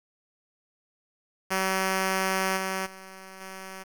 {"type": "tone with level steps", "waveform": "5% pulse", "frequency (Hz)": 190, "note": "F#3", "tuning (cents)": 46, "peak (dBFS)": [-13, -17, -31, -27], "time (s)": [1.5, 3.84], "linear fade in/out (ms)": 20, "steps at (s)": [2.56, 2.85, 3.4], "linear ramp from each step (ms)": 20, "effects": ["8-bit"]}